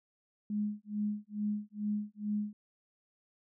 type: tone with tremolo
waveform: sine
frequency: 208.9 Hz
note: G#3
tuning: 10 cents sharp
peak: -29 dBFS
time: 0.5-2.53 s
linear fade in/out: 2 ms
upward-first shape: sine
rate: 2.3 Hz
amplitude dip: 100%
effects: none